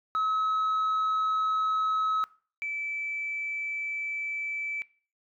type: tone pair in turn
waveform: sine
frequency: 1285 / 2315 Hz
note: E6 / D7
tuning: -45 / -25 cents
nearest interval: minor seventh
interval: 1020 cents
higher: second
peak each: -22 / -29 dBFS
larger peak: first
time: 0.15-2.24 / 2.62-4.82 s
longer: second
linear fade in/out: 0 ms
effects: noise-tail reverb RT60 0.4 s tail -21 dB re dry + tanh soft clip ceiling -23 dBFS